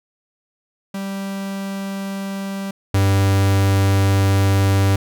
45% pulse tone pair in turn, 195.7 / 97.85 Hz, G3 / G2, -3 / -3 cents, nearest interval octave, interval 1200 cents, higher first, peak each -24 / -13 dBFS, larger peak second, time 0.94-2.71 / 2.94-4.96 s, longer second, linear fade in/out 5 ms, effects none

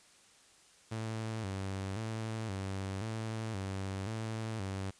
sawtooth tone with vibrato, 103.6 Hz, G#2, 4 cents flat, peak -32 dBFS, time 0.91-4.91 s, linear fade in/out 10 ms, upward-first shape square, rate 0.95 Hz, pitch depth 120 cents each way, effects white hiss -62 dBFS RMS until 4.99 s + resampled to 22050 Hz

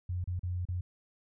sine tone with dropouts, 89.5 Hz, F2, 43 cents sharp, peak -31 dBFS, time 0.09-0.81 s, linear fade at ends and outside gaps 5 ms, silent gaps 0.242-0.274 / 0.394-0.432 / 0.653-0.686 s, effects none

